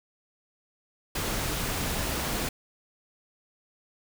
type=noise; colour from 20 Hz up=pink; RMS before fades=-30 dBFS; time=1.15-2.49 s; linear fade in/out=5 ms; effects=none